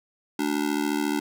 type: tone with amplitude modulation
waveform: square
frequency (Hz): 293.7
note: D4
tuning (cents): 0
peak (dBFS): -20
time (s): 0.39-1.2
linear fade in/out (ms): 5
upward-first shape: sine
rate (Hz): 74.2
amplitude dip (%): 100
effects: none